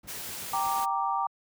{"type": "noise with tremolo", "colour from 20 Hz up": "brown", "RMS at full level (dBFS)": -44, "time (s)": [0.03, 0.8], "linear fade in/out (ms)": 5, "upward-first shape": "sine", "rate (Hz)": 8.3, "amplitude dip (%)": 90}
{"type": "noise", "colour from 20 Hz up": "white", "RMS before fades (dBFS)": -38, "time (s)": [0.07, 0.86], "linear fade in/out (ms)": 20}
{"type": "chord", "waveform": "sine", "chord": "G minor", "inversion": "none", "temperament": "equal", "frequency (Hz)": [784, 932.3, 1174.7], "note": ["G5", "Bb5", "D6"], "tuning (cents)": [0, 0, 0], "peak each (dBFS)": -30, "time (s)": [0.53, 1.27], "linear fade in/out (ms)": 5}
{"effects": ["high-pass 100 Hz 12 dB/octave"]}